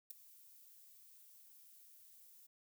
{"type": "noise with ADSR envelope", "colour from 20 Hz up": "violet", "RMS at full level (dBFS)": -43, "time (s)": [0.1, 2.47], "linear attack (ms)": 8, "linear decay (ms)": 7, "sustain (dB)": -19, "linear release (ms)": 11, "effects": []}